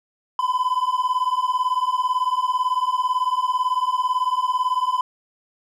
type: beating tone pair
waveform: triangle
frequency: 1000 / 1018 Hz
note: B5 / C6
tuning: +21 / -48 cents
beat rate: 18 Hz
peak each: -20 / -20 dBFS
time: 0.39-5.01 s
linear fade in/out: 2 ms
effects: none